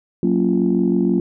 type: chord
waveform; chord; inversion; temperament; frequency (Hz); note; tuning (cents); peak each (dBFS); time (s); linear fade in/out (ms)
sine; Gb major seventh; none; just; 185 / 231.2 / 277.5 / 346.9; Gb3 / Bb3 / Db4 / F4; 0 / -14 / +2 / -12; -18 / -19 / -21 / -19; 0.23-1.2; 2
effects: tanh soft clip ceiling -6 dBFS